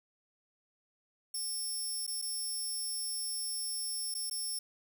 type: tone with dropouts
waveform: 15% pulse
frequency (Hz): 5400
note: E8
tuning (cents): +41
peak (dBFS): -29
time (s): 1.34-4.59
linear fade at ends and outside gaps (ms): 5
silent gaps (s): 2.067-2.076 / 2.217-2.222 / 4.142-4.149 / 4.299-4.31
effects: 10-bit